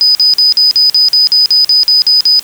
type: tone bursts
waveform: sine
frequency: 4986 Hz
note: D#8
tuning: 3 cents sharp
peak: -4 dBFS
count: 13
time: 0.01-2.394 s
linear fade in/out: 0 ms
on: 140 ms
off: 47 ms
effects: white hiss -33 dBFS RMS until 2.43 s